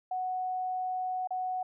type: tone with dropouts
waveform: sine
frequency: 740 Hz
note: F#5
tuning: in tune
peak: -30 dBFS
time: 0.11-1.63 s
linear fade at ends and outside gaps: 5 ms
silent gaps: 1.274-1.306 s
effects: none